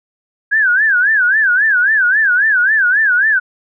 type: tone with vibrato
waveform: sine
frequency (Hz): 1600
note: G6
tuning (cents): +35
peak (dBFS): -9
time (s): 0.51-3.4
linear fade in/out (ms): 20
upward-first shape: sine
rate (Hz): 3.7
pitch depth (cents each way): 190
effects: none